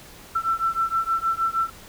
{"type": "beating tone pair", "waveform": "sine", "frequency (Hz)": [1336, 1342.4], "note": ["E6", "E6"], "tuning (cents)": [23, 31], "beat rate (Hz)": 6.4, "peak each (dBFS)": -24, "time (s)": [0.35, 1.7], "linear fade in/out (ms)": 10, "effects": ["pink hiss -45 dBFS RMS until 1.88 s"]}